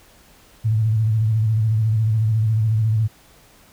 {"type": "tone with vibrato", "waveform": "sine", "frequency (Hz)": 110, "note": "A2", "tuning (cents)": 0, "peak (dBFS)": -15, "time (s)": [0.64, 3.08], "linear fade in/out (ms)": 20, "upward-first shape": "square", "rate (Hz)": 14, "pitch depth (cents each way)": 47, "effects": ["pink hiss -51 dBFS RMS until 3.72 s"]}